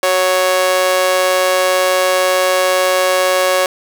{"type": "tone with amplitude modulation", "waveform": "sawtooth", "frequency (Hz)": 554.4, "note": "C#5", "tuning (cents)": 0, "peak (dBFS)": -4, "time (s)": [0.03, 3.66], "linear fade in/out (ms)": 2, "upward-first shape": "sine", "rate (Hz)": 182, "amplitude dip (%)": 80, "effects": []}